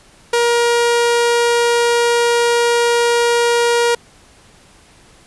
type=tone; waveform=sawtooth; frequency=473.6 Hz; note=A#4; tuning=27 cents sharp; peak=-8 dBFS; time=0.33-3.95 s; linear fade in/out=5 ms; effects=pink hiss -47 dBFS RMS until 5.26 s + resampled to 24000 Hz